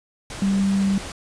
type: tone in noise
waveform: sine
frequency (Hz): 195.9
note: G3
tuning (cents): -1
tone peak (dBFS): -17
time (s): 0.42-0.98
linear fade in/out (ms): 2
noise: pink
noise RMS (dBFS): -34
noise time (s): 0.3-1.12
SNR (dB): +14
effects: resampled to 22050 Hz